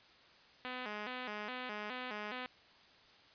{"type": "tone with vibrato", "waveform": "5% pulse", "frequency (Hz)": 230, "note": "A#3", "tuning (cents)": -23, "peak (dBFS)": -29, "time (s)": [0.65, 2.46], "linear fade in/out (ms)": 0, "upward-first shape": "square", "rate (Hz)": 2.4, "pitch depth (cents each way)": 160, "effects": ["white hiss -62 dBFS RMS until 3.34 s", "resampled to 11025 Hz"]}